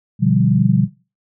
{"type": "chord", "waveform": "sine", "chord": "G dominant seventh", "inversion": "first", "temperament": "equal", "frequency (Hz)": [123.47, 146.83, 174.61, 196], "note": ["B2", "D3", "F3", "G3"], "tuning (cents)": [0, 0, 0, 0], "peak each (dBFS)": -17, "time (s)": [0.19, 0.88], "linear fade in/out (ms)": 50, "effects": ["noise-tail reverb RT60 0.3 s tail -18 dB re dry"]}